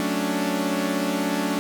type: chord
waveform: sawtooth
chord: D major seventh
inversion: first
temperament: equal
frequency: 185 / 220 / 277.2 / 293.7 Hz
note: F#3 / A3 / C#4 / D4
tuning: 0 / 0 / 0 / 0 cents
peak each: -25 / -25 / -24 / -23 dBFS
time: 0-1.59 s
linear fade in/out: 0 ms
effects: none